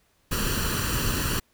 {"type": "noise with comb filter", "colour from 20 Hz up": "pink", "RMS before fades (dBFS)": -26, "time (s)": [0.31, 1.4], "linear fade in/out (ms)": 10, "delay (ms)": 0.69, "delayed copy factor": 0.7, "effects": ["pink hiss -66 dBFS RMS until 1.53 s"]}